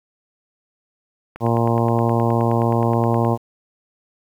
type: click train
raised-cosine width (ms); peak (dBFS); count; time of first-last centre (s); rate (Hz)
0.5; -19; 19; 1.36-3.249; 9.53
type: harmonic tone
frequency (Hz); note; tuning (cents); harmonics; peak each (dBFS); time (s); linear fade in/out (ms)
116.54; A#2; 0; 1 / 2 / 3 / 4 / 5 / 6 / 7 / 8 / 9; -19 / -22 / -24 / -25 / -26 / -27 / -27 / -28 / -29; 1.4-3.38; 50
effects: 8-bit